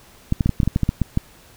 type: clicks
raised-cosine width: 5 ms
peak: -5 dBFS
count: 12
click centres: 0.324 / 0.408 / 0.46 / 0.493 / 0.602 / 0.632 / 0.676 / 0.761 / 0.833 / 0.891 / 1.017 / 1.174 s
effects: pink hiss -49 dBFS RMS until 1.56 s